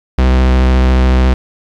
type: tone with vibrato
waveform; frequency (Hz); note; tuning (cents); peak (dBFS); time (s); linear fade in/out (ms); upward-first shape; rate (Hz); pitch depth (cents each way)
45% pulse; 63.9; C2; -40; -7; 0.18-1.34; 5; sine; 14; 16
effects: low-pass 4000 Hz 12 dB/octave + 7-bit